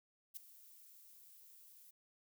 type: noise with ADSR envelope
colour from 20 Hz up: violet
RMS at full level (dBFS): -44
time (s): 0.34-1.91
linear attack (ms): 26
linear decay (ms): 8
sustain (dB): -17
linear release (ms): 7
effects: none